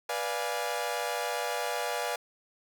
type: chord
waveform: sawtooth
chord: B diminished seventh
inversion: none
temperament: equal with one note detuned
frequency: 488.2 / 587.3 / 698.5 / 830.6 Hz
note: B4 / D5 / F5 / Ab5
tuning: -20 / 0 / 0 / 0 cents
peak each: -32 dBFS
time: 0.09-2.16 s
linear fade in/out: 5 ms
effects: none